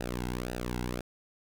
sawtooth tone with flanger, 61.1 Hz, B1, 18 cents flat, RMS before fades -35 dBFS, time 0-1.01 s, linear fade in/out 5 ms, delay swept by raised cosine 0.9 to 1.71 ms, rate 1.9 Hz, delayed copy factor -0.85, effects none

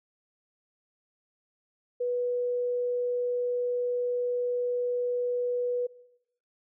sine tone, 490 Hz, B4, 14 cents flat, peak -26 dBFS, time 2-5.87 s, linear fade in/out 10 ms, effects noise-tail reverb RT60 0.9 s tail -21 dB re dry

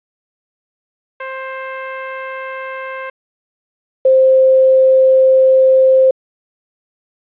15% pulse / sine tone pair in turn, 527 / 524.6 Hz, C5 / C5, +12 / +4 cents, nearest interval unison, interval 8 cents, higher first, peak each -17 / -6 dBFS, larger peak second, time 1.2-3.1 / 4.05-6.11 s, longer second, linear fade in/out 5 ms, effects resampled to 8000 Hz + 8-bit

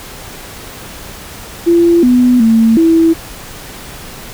sine tone with pitch steps, 341.1 / 248.3 / 225.4 / 328.3 Hz, F4 / B3 / A3 / E4, -41 / +9 / +42 / -7 cents, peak -5 dBFS, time 1.66-3.14 s, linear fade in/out 20 ms, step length 370 ms, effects pink hiss -30 dBFS RMS until 4.33 s

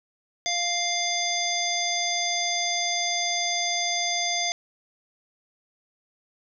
harmonic tone, 698.5 Hz, F5, in tune, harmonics 1 / 3 / 5 / 7 / 9, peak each -30 / -30 / -30 / -30 / -30 dBFS, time 0.46-4.52 s, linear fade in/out 0 ms, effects none

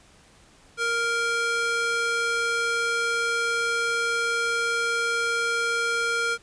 square tone with high-pass filter, 466.2 Hz, A#4, in tune, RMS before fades -25 dBFS, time 0.77-6.38 s, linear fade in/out 50 ms, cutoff 980 Hz, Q 3.5, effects pink hiss -55 dBFS RMS until 6.42 s + resampled to 22050 Hz

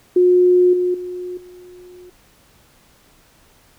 sine tone with level steps, 360.1 Hz, F#4, 47 cents flat, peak -9 / -15 / -25 / -38 dBFS, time 0.16-2.1 s, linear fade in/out 5 ms, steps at 0.73 / 0.94 / 1.37 s, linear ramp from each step 5 ms, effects pink hiss -53 dBFS RMS until 3.78 s

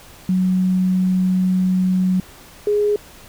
sine tone pair in turn, 185 / 415.3 Hz, F#3 / G#4, 0 / 0 cents, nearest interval octave + major second, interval 1400 cents, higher second, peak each -14 dBFS, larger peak neither, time 0.29-2.2 / 2.67-2.96 s, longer first, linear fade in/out 2 ms, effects pink hiss -43 dBFS RMS until 3.28 s

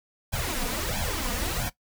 pink noise with flanger, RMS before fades -29 dBFS, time 0.32-1.7 s, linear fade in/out 20 ms, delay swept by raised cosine 1.2 to 4.2 ms, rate 1.5 Hz, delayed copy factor +0.9, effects noise-tail reverb RT60 0.1 s tail -17 dB re dry

